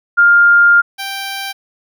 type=tone pair in turn; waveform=sine / 10% pulse; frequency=1404 / 784.6 Hz; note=F6 / G5; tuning=+9 / +1 cents; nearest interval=minor seventh; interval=1008 cents; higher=first; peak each=-5 / -13 dBFS; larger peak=first; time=0.17-0.82 / 0.98-1.53 s; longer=first; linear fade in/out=20 ms; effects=none